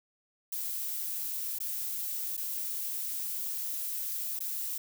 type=noise with dropouts; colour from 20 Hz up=violet; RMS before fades=-35 dBFS; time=0.52-4.78 s; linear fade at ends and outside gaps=5 ms; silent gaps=1.587-1.602 / 2.369-2.375 / 4.392-4.404 s; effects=none